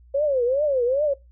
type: tone with vibrato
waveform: sine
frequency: 537 Hz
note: C5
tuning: 45 cents sharp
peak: -18 dBFS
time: 0.14-1.14 s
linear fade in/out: 10 ms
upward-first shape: triangle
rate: 2.5 Hz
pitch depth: 240 cents each way
effects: noise-tail reverb RT60 0.2 s tail -21 dB re dry + added 60 Hz sine -48 dBFS peak until 1.31 s